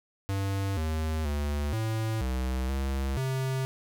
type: tone with pitch steps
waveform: square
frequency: 97.9 / 78.8 / 72.9 / 110.8 / 64.2 / 67.4 / 132.1 Hz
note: G2 / D#2 / D2 / A2 / C2 / C#2 / C3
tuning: -2 / +23 / -12 / +13 / -32 / -48 / +17 cents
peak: -28 dBFS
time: 0.29-3.65 s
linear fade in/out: 0 ms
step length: 480 ms
effects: none